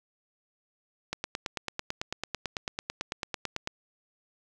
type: click train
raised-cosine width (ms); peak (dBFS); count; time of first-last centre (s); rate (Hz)
0.2; -14; 24; 1.13-3.674; 9.04
effects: none